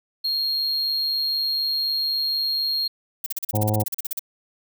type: tone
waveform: triangle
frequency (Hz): 4249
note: C8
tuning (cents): +26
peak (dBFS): -20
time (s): 0.24-2.88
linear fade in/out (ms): 10
type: noise bursts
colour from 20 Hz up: violet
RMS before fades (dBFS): -26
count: 16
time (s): 3.24-4.193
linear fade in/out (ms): 5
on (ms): 23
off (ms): 39
type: harmonic tone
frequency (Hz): 106.2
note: G#2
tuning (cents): +39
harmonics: 1 / 2 / 3 / 4 / 5 / 6 / 7 / 8 / 9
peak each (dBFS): -21 / -29 / -31 / -36 / -28 / -38 / -30 / -37 / -42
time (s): 3.53-3.84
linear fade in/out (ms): 20
effects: none